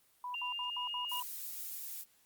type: tone bursts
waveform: sine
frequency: 987.8 Hz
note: B5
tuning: in tune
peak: -38 dBFS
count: 6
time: 0.24-1.225 s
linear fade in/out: 2 ms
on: 110 ms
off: 65 ms
type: tone with pitch glide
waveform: sine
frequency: 2786 to 2848 Hz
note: F7 to F7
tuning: -5 to +33 cents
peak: -37 dBFS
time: 0.34-1.2 s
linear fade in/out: 2 ms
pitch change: +38 cents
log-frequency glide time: 0.45-0.84 s
type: noise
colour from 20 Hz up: violet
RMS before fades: -42 dBFS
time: 1.08-2.05 s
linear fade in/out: 50 ms
effects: white hiss -69 dBFS RMS until 2.25 s + Opus 24 kbps